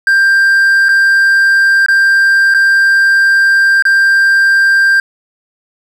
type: tone with dropouts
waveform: triangle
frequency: 1585 Hz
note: G6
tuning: 19 cents sharp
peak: -4 dBFS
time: 0.07-5 s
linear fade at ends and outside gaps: 2 ms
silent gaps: 0.886-0.89 / 1.862-1.884 / 2.54-2.546 / 3.824-3.852 s
effects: none